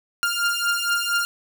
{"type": "beating tone pair", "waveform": "sawtooth", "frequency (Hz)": [1399, 1403.3], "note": ["F6", "F6"], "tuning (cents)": [3, 8], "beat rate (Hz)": 4.3, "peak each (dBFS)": -20, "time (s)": [0.23, 1.25], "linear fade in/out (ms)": 0, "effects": []}